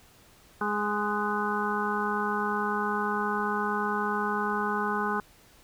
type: harmonic tone with a mistuned harmonic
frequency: 207.7 Hz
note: G#3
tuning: in tune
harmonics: 1 / 2 / 4 / 5 / 6 / 7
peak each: -33 / -33 / -33 / -33 / -33 / -33 dBFS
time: 0.61-5.2 s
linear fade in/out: 2 ms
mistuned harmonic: 7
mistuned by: +41 cents
effects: pink hiss -57 dBFS RMS until 5.63 s